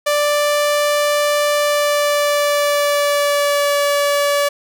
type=tone with pitch glide; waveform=sawtooth; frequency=587.3 to 574.2 Hz; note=D5 to D5; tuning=0 to -39 cents; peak=-10 dBFS; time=0.06-4.49 s; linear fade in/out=10 ms; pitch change=-39 cents; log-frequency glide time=1.59-3.77 s; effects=none